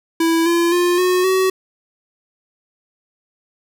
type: tone with pitch steps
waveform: square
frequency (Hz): 329.6 / 340.8 / 352.4 / 364.4 / 376.9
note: E4 / F4 / F4 / F#4 / F#4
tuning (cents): 0 / -42 / +16 / -26 / +32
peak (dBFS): -14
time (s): 0.2-1.5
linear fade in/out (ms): 5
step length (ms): 260
effects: none